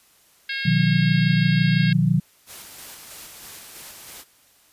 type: harmonic tone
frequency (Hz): 542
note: C#5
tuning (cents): -39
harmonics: 3 / 4 / 5 / 6 / 7 / 8 / 9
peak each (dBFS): -29 / -31 / -33 / -35 / -36 / -37 / -38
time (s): 0.49-1.93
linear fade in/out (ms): 5
type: chord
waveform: sine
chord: B major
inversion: none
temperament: equal with one note detuned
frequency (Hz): 123.47 / 155.56 / 181.5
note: B2 / D#3 / F#3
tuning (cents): 0 / 0 / -33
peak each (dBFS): -22 / -19 / -20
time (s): 0.65-2.2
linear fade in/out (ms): 10
type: noise with tremolo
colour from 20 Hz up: white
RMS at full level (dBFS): -39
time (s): 2.46-4.25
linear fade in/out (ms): 50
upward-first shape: square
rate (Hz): 3.1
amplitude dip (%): 25
effects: white hiss -57 dBFS RMS until 4.72 s + resampled to 32000 Hz